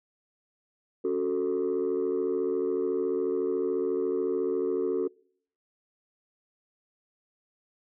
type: chord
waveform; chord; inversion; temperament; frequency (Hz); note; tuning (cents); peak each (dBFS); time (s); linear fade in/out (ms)
sine; F# minor; second; just; 277.5 / 370 / 444; C#4 / F#4 / A4; +2 / 0 / +16; -32 / -26 / -27; 1.04-5.08; 10
effects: noise-tail reverb RT60 0.6 s tail -26 dB re dry + tanh soft clip ceiling -21 dBFS